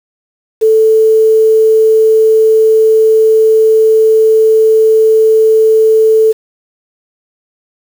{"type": "tone with quantisation", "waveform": "sine", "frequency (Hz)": 440, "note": "A4", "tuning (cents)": 0, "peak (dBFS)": -4, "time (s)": [0.61, 6.33], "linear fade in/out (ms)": 20, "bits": 5, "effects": []}